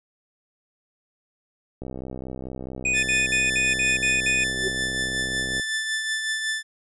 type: click train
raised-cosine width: 2 ms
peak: -21 dBFS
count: 245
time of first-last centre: 1.82-5.597 s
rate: 64.6 Hz
type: tone bursts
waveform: square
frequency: 2482 Hz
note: D#7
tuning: 5 cents flat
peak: -21 dBFS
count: 7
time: 2.85-4.44 s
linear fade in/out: 5 ms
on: 180 ms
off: 55 ms
type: tone with tremolo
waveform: sawtooth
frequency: 1760 Hz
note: A6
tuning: in tune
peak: -19 dBFS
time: 2.93-6.63 s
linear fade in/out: 50 ms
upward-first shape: triangle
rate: 5.4 Hz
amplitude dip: 45%
type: tone with exponential growth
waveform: sine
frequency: 380.3 Hz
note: F#4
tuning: 48 cents sharp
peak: -22 dBFS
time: 4.47-4.68 s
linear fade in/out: 1 ms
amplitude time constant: 44 ms
effects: resampled to 24000 Hz